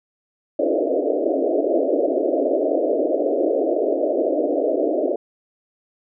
white band-pass noise, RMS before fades -20 dBFS, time 0.59-5.16 s, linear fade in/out 2 ms, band 270 to 660 Hz, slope 96 dB/octave, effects none

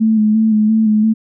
sine tone with vibrato, 217.2 Hz, A3, 22 cents flat, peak -9 dBFS, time 0-1.14 s, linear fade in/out 20 ms, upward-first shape square, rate 2.9 Hz, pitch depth 28 cents each way, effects none

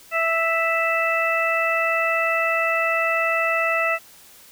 harmonic tone, 659.3 Hz, E5, in tune, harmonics 1 / 2 / 3 / 4, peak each -24 / -24 / -24 / -24 dBFS, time 0.11-3.99 s, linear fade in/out 50 ms, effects white hiss -48 dBFS RMS until 4.51 s

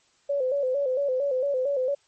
sine tone with vibrato, 538 Hz, C5, 48 cents sharp, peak -22 dBFS, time 0.29-1.95 s, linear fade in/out 10 ms, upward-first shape square, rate 4.4 Hz, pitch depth 87 cents each way, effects white hiss -64 dBFS RMS until 2.07 s + MP3 32 kbps

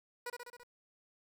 15% pulse tone with echo, 485.4 Hz, B4, 30 cents flat, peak -32 dBFS, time 0.26-0.3 s, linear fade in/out 5 ms, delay 67 ms, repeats 5, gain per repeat -3 dB, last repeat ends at 0.635 s, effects 11-bit

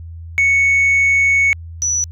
sine tone pair in turn, 2217 / 5919 Hz, C#7 / F#8, 0 / 0 cents, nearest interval octave + perfect fourth, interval 1700 cents, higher second, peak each -8 / -14 dBFS, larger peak first, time 0.38-1.53 / 1.82-2.04 s, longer first, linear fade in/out 0 ms, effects tanh soft clip ceiling -9 dBFS + added 83 Hz sine -29 dBFS peak until 2.11 s

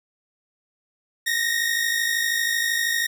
sawtooth tone pair together, 1838 / 1890.8 Hz, A#6 / A#6, -25 / +24 cents, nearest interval unison, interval 49 cents, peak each -20 / -21 dBFS, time 1.26-3.07 s, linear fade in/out 10 ms, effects none

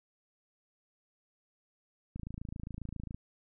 click train, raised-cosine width 5 ms, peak -28 dBFS, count 28, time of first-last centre 2.16-3.145 s, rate 27.4 Hz, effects none

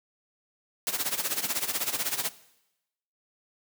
white noise with tremolo, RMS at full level -27 dBFS, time 0.87-2.29 s, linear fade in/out 0 ms, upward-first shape sine, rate 16 Hz, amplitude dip 80%, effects noise-tail reverb RT60 0.9 s tail -18 dB re dry + high-pass 150 Hz 12 dB/octave

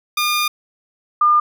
15% pulse / sine tone pair in turn, 1211 / 1206.3 Hz, D#6 / D6, -47 / +46 cents, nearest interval unison, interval 7 cents, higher first, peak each -10 dBFS, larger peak neither, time 0.17-0.48 / 1.21-1.4 s, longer first, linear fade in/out 5 ms, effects none

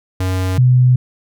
square / sine tone pair in turn, 93 / 126.04 Hz, F#2 / B2, +9 / +36 cents, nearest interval perfect fourth, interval 527 cents, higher second, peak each -16 / -7 dBFS, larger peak second, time 0.2-0.58 / 0.58-0.96 s, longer neither, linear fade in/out 5 ms, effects none

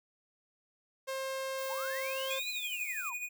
sawtooth tone, 532 Hz, C5, 29 cents sharp, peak -31 dBFS, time 1.07-2.4 s, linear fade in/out 20 ms
violet noise, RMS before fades -47 dBFS, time 1.58-3.1 s, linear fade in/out 5 ms
sine linear two-way sweep, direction up then down, 784 to 4095 to 865 Hz, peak -39 dBFS, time 1.69-3.14 s, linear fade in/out 20 ms, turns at 2.5 s
square tone with tremolo, 2465 Hz, D#7, 17 cents flat, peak -35 dBFS, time 2.3-3.29 s, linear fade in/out 10 ms, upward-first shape sine, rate 12 Hz, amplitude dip 60%
effects none

